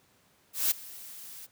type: noise with ADSR envelope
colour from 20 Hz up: blue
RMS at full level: -24 dBFS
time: 0.53-1.47 s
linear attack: 180 ms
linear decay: 12 ms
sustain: -21 dB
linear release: 23 ms
effects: pink hiss -65 dBFS RMS until 1.51 s + high-pass 100 Hz 12 dB/octave